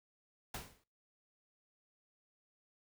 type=noise with exponential decay; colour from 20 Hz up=pink; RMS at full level=-40 dBFS; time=0.54-0.84 s; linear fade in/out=5 ms; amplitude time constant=65 ms; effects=noise-tail reverb RT60 0.4 s tail -24 dB re dry